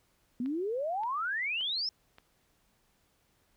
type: exponential sweep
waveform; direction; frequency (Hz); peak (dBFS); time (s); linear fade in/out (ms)
sine; up; 233.8 to 5440; -30; 0.4-1.89; 2
type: click train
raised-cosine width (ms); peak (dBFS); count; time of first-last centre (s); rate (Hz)
0.3; -35; 4; 0.46-2.184; 1.74
effects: pink hiss -71 dBFS RMS until 3.56 s